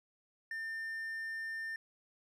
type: tone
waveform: triangle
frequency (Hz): 1800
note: A6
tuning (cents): +39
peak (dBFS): -36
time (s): 0.51-1.76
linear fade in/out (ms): 2
effects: none